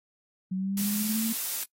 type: linear sweep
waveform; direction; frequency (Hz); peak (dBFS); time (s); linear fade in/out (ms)
sine; up; 185 to 228.1; -27; 0.51-1.33; 10
type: noise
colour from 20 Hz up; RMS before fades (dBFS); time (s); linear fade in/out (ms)
blue; -31; 0.77-1.64; 5
effects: noise-tail reverb RT60 0.1 s tail -22 dB re dry + AAC 48 kbps